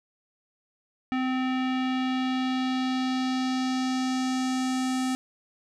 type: tone with low-pass filter sweep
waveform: square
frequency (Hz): 258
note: C4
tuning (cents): -24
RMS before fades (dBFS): -27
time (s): 1.12-5.15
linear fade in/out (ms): 0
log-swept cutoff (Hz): 2400 to 8600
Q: 1.6
effects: none